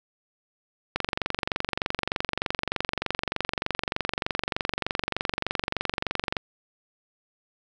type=click train; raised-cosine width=0.3 ms; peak=-9 dBFS; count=127; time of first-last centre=0.96-6.368 s; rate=23.3 Hz; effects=none